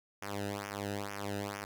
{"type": "tone with flanger", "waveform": "sawtooth", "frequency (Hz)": 101.1, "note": "G#2", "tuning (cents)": -46, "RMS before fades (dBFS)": -39, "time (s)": [0.22, 1.65], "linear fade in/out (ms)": 5, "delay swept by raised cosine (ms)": [0.24, 0.92], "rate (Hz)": 2.2, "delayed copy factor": -1, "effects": []}